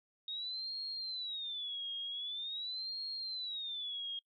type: tone with vibrato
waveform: sine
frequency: 3723 Hz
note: A#7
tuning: 3 cents flat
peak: -38 dBFS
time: 0.28-4.19 s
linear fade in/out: 2 ms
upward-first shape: sine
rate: 0.45 Hz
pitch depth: 230 cents each way
effects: noise-tail reverb RT60 0.1 s tail -25 dB re dry